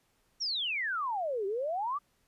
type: exponential two-way sweep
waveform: sine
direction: down then up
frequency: 5800 to 378.5 to 1218 Hz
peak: -30 dBFS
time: 0.4-1.99 s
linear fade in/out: 20 ms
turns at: 1.46 s
effects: pink hiss -72 dBFS RMS until 2.27 s + resampled to 32000 Hz